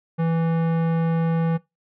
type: tone with tanh clipping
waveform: sine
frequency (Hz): 164.81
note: E3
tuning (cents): 0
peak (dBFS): -21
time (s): 0.18-1.58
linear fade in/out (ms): 20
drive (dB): 18
effects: noise-tail reverb RT60 0.2 s tail -21 dB re dry

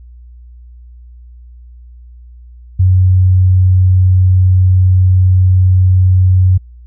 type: tone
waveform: sine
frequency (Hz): 92.5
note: F#2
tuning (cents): 0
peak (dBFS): -5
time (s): 2.79-6.58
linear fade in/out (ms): 10
effects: added 60 Hz sine -33 dBFS peak until 6.86 s

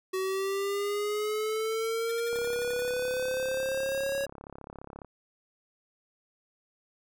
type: linear sweep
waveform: square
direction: up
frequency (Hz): 374.9 to 554.4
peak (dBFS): -29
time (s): 0.13-4.26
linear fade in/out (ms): 10
type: tone bursts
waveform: 5% pulse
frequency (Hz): 1789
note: A6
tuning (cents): +28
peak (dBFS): -31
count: 10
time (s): 2.09-2.897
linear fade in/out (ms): 5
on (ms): 24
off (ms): 63
type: click train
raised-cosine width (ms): 1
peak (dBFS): -29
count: 95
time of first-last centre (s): 2.33-5.047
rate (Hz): 34.6
effects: none

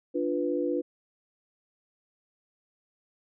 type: chord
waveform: sine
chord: B diminished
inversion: first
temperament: equal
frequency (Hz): 293.7 / 349.2 / 493.9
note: D4 / F4 / B4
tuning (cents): 0 / 0 / 0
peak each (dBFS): -30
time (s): 0.14-0.82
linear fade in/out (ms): 20
effects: none

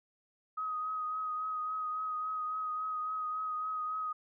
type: tone with vibrato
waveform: sine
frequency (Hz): 1258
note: D#6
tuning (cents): +19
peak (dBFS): -33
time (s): 0.57-4.13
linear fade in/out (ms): 10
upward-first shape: triangle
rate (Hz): 3.6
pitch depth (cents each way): 26
effects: none

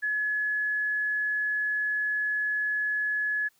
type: tone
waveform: sine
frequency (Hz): 1700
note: G#6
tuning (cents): +40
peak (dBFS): -25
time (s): 0.02-3.49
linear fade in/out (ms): 20
effects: white hiss -67 dBFS RMS until 3.59 s

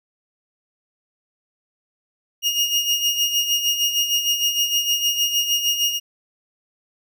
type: tone with tremolo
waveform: 30% pulse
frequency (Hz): 2852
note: F7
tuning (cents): +36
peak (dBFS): -13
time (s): 2.42-6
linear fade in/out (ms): 50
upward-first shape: sine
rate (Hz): 6.5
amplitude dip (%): 60
effects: none

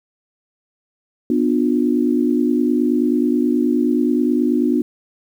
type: chord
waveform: sine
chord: B diminished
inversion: none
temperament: just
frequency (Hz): 246.9 / 296.3 / 355.6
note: B3 / D4 / F4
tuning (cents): 0 / +15 / +31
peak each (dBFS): -17 / -18 / -21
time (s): 1.3-4.82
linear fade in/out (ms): 2
effects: 8-bit

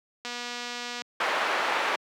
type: click train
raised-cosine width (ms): 0.2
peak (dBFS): -18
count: 187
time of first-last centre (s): 0.25-1.019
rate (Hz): 242
type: band-pass noise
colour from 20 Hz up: pink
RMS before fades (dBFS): -27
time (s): 1.2-1.96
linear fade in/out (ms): 5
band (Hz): 770 to 2300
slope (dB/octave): 12
effects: high-pass 200 Hz 12 dB/octave

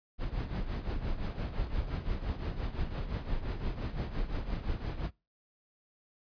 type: noise with tremolo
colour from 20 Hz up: brown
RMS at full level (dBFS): -31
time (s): 0.18-5.11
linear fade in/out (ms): 50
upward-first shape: triangle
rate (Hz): 5.8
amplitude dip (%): 75
effects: noise-tail reverb RT60 0.3 s tail -26 dB re dry + resampled to 11025 Hz

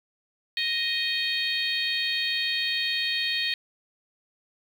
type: harmonic tone with a mistuned harmonic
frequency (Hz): 622.3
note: D#5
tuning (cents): 0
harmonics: 3 / 4 / 5 / 6 / 7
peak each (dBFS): -31 / -31 / -31 / -31 / -31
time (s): 0.57-3.54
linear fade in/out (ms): 2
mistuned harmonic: 5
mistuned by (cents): +37
effects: 8-bit

